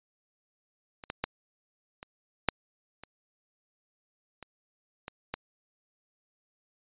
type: clicks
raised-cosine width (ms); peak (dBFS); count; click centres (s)
0.3; -27 / -17 / -12 / -26 / -6 / -28 / -27 / -22 / -16; 9; 1.038 / 1.101 / 1.24 / 2.029 / 2.487 / 3.036 / 4.427 / 5.081 / 5.34
effects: resampled to 8000 Hz